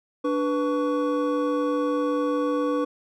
triangle tone cluster, 293 / 493.3 / 1123 Hz, D4 / B4 / C#6, -4 / -2 / +22 cents, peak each -23 / -23 / -29 dBFS, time 0.24-2.85 s, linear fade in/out 10 ms, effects none

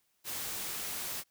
white noise, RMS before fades -38 dBFS, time 0.24-1.24 s, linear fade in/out 50 ms, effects white hiss -75 dBFS RMS until 1.3 s

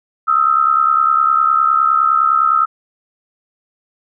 sine tone pair together, 1263.2 / 1333 Hz, D#6 / E6, +26 / +19 cents, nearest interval minor second, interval 93 cents, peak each -13 dBFS, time 0.27-2.66 s, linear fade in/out 20 ms, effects none

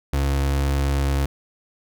35% pulse tone, 69.3 Hz, C#2, in tune, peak -17 dBFS, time 0.13-1.26 s, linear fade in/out 5 ms, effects none

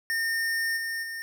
square tone with level steps, 1822 Hz, A#6, 40 cents flat, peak -26 / -30 / -34 dBFS, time 0.1-1.22 s, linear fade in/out 0 ms, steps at 0.76 / 1.02 s, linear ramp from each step 20 ms, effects none

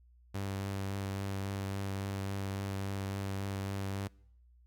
sawtooth tone with vibrato, 98 Hz, G2, in tune, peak -31 dBFS, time 0.34-4.08 s, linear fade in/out 10 ms, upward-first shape triangle, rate 3.6 Hz, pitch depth 16 cents each way, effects noise-tail reverb RT60 0.7 s tail -25 dB re dry + added 60 Hz sine -59 dBFS peak until 4.66 s

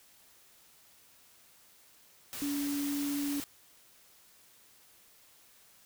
sine tone in noise, 285.6 Hz, D4, 48 cents flat, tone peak -31 dBFS, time 2.42-3.4 s, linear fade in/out 0 ms, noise white, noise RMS -41 dBFS, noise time 2.33-3.44 s, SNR +7 dB, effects white hiss -61 dBFS RMS until 5.85 s

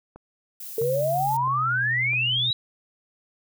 click train, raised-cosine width 1 ms, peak -29 dBFS, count 4, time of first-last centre 0.16-2.134 s, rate 1.52 Hz
violet noise, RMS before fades -37 dBFS, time 0.6-1.37 s, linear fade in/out 5 ms
sine exponential sweep, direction up, 440 to 3951 Hz, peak -21 dBFS, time 0.78-2.53 s, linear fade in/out 2 ms
sine tone with pitch glide, 138.59 to 124.18 Hz, C#3 to B2, 0 to +10 cents, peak -30 dBFS, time 0.81-2.51 s, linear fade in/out 5 ms, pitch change -190 cents, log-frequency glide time 1.16-1.77 s
effects none

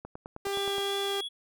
click train, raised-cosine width 1 ms, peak -26 dBFS, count 8, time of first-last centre 0.05-0.782 s, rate 9.56 Hz
sawtooth tone, 397.1 Hz, G4, 22 cents sharp, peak -26 dBFS, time 0.45-1.21 s, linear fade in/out 5 ms
triangle tone with vibrato, 3361 Hz, G#7, 20 cents sharp, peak -32 dBFS, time 0.52-1.29 s, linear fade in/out 20 ms, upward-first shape sine, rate 2.7 Hz, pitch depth 20 cents each way
effects none

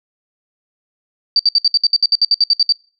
sine tone bursts, 4640 Hz, D8, 22 cents flat, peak -8 dBFS, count 15, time 1.36-2.724 s, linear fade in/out 2 ms, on 34 ms, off 61 ms, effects noise-tail reverb RT60 0.4 s tail -26 dB re dry

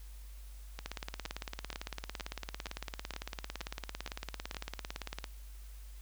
two click trains, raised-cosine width 0.2 ms, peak -21 / -23 dBFS, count 79 / 9, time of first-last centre 0.86-5.242 / 0.79-4.546 s, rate 17.8 / 2.13 Hz, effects added 50 Hz sine -46 dBFS peak until 6.01 s + white hiss -61 dBFS RMS until 6.01 s

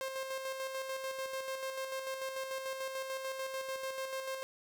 sawtooth tone with tremolo, 530 Hz, C5, 22 cents sharp, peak -32 dBFS, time 0.01-4.43 s, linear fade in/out 0 ms, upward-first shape square, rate 6.8 Hz, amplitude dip 40%, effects none

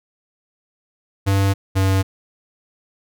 square tone pair in turn, 98 / 95.93 Hz, G2 / G2, 0 / -37 cents, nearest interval unison, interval 37 cents, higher first, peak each -15 dBFS, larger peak neither, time 1.26-1.54 / 1.75-2.03 s, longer neither, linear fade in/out 20 ms, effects none

